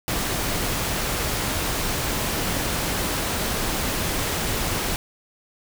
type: noise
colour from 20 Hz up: pink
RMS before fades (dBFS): -25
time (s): 0.08-4.96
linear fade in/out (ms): 0
effects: none